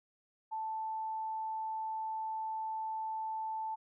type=tone; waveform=sine; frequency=880 Hz; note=A5; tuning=in tune; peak=-35 dBFS; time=0.51-3.76 s; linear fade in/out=20 ms; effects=none